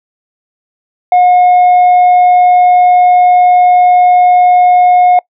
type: tone with tanh clipping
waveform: sine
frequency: 721 Hz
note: F#5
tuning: 45 cents flat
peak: -4 dBFS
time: 1.12-5.19 s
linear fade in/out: 2 ms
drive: 2 dB
effects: noise-tail reverb RT60 0.1 s tail -24 dB re dry